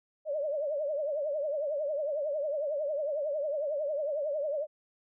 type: tone with vibrato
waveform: sine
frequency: 590 Hz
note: D5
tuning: 8 cents sharp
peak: -29 dBFS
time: 0.25-4.67 s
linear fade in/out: 50 ms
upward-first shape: triangle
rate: 11 Hz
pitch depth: 140 cents each way
effects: none